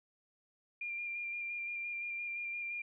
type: tone with vibrato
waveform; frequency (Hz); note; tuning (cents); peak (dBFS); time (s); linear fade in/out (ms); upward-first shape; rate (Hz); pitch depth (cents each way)
sine; 2394; D7; +33; -37; 0.81-2.82; 5; square; 5.8; 15
effects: none